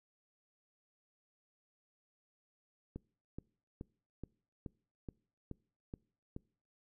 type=click train; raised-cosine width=3 ms; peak=-30 dBFS; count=9; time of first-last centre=2.96-6.364 s; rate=2.35 Hz; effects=noise-tail reverb RT60 0.5 s tail -25 dB re dry